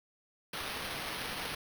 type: noise with sample-and-hold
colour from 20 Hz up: white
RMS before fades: -39 dBFS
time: 0.53-1.55 s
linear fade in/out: 5 ms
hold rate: 7350 Hz
effects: none